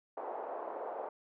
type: band-pass noise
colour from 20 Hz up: white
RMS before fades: -41 dBFS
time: 0.17-1.09 s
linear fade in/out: 5 ms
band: 430 to 850 Hz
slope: 24 dB/octave
effects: none